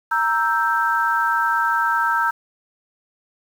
sine chord, E diminished, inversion second, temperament equal, 932.3 / 1318.5 / 1568 Hz, Bb5 / E6 / G6, 0 / 0 / 0 cents, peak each -21 dBFS, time 0.11-2.31 s, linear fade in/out 10 ms, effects 7-bit

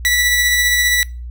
sawtooth tone with tremolo, 1959 Hz, B6, 15 cents flat, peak -8 dBFS, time 0.05-1.03 s, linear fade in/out 0 ms, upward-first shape sine, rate 15 Hz, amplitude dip 25%, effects noise-tail reverb RT60 0.3 s tail -21 dB re dry + added 60 Hz sine -26 dBFS peak until 1.3 s

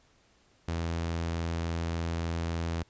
sawtooth tone, 83.5 Hz, E2, 23 cents sharp, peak -26 dBFS, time 0.68-2.83 s, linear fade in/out 5 ms, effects pink hiss -65 dBFS RMS until 2.89 s + resampled to 16000 Hz

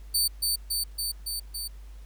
20% pulse tone with echo, 4561 Hz, C#8, 49 cents sharp, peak -16 dBFS, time 0.14-0.28 s, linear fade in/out 10 ms, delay 280 ms, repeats 5, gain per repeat -2 dB, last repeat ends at 1.68 s, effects added 50 Hz sine -41 dBFS peak until 2.05 s + pink hiss -60 dBFS RMS until 2.05 s

